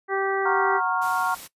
harmonic tone, 389.3 Hz, G4, 12 cents flat, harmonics 1 / 2 / 3 / 4 / 5, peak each -25 / -28 / -30 / -31 / -32 dBFS, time 0.08-0.81 s, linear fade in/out 50 ms
sine chord, Gb major seventh, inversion none, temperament equal with one note detuned, 740 / 932.3 / 1095.4 / 1396.9 Hz, Gb5 / Bb5 / Db6 / F6, 0 / 0 / -21 / 0 cents, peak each -27 dBFS, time 0.45-1.35 s, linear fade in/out 10 ms
white noise, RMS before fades -40 dBFS, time 1.01-1.48 s, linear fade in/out 20 ms
effects noise-tail reverb RT60 0.1 s tail -18 dB re dry + resampled to 32000 Hz

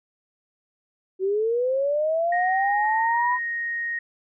sine linear sweep, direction up, 370 to 1006 Hz, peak -20 dBFS, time 1.19-3.39 s, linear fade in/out 50 ms
sine tone, 1868 Hz, A#6, 3 cents sharp, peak -25 dBFS, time 2.32-3.99 s, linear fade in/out 5 ms
effects none

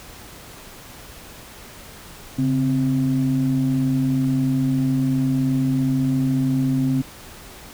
sine tone pair together, 138.66 / 261.6 Hz, C#3 / C4, +1 / 0 cents, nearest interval major seventh, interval 1099 cents, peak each -20 / -18 dBFS, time 2.38-7.02 s, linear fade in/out 10 ms, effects tanh soft clip ceiling -11 dBFS + pink hiss -41 dBFS RMS until 7.73 s

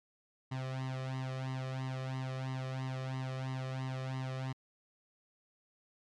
sawtooth tone with flanger, 130.9 Hz, C3, 1 cent sharp, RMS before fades -38 dBFS, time 0.51-4.53 s, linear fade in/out 10 ms, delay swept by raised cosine 1 to 1.67 ms, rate 3 Hz, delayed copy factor +0.95, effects low-pass 5000 Hz 12 dB/octave + MP3 96 kbps

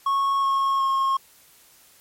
triangle tone with pitch steps, 1100 / 1089.9 / 1079.9 Hz, C#6 / C#6 / C#6, -14 / -30 / -46 cents, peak -17 dBFS, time 0.06-1.17 s, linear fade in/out 5 ms, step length 370 ms, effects white hiss -54 dBFS RMS until 2 s + MP3 64 kbps

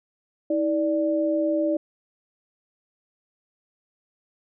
sine tone pair together, 320.2 / 587.3 Hz, D#4 / D5, +50 / 0 cents, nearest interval major seventh, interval 1050 cents, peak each -23 dBFS, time 0.5-1.77 s, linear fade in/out 5 ms, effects none

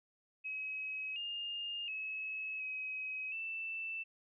sine tone with pitch steps, 2550 / 2822 / 2577 / 2539 / 2657 Hz, D#7 / F7 / E7 / D#7 / E7, +42 / +17 / -40 / +34 / +13 cents, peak -38 dBFS, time 0.44-4.04 s, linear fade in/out 20 ms, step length 720 ms, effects none

